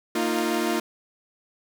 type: chord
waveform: sawtooth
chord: Bb suspended fourth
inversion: none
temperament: equal with one note detuned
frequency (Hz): 230.7 / 311.1 / 349.2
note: Bb3 / Eb4 / F4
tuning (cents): -18 / 0 / 0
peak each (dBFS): -24 / -24 / -22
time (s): 0.15-0.8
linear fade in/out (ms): 5
effects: 9-bit